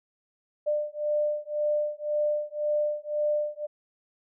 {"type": "beating tone pair", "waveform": "sine", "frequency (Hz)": [596, 597.9], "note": ["D5", "D5"], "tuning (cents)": [25, 31], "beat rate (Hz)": 1.9, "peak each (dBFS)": -28, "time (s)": [0.66, 3.67], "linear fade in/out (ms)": 20, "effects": []}